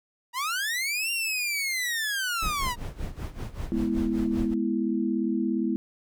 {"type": "linear two-way sweep", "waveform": "sawtooth", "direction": "up then down", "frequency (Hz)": [932.3, 2794, 932.3], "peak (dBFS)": -23, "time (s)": [0.33, 2.76], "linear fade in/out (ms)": 50, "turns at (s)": 1.11}
{"type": "noise with tremolo", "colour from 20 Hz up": "brown", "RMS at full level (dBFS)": -31, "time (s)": [2.42, 4.54], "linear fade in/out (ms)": 2, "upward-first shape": "sine", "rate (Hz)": 5.2, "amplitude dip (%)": 80}
{"type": "chord", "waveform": "sine", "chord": "E major", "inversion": "first", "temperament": "equal with one note detuned", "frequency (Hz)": [209.6, 246.9, 329.6], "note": ["G#3", "B3", "E4"], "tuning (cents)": [16, 0, 0], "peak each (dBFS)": -28, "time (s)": [3.72, 5.76], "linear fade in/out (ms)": 0}
{"effects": []}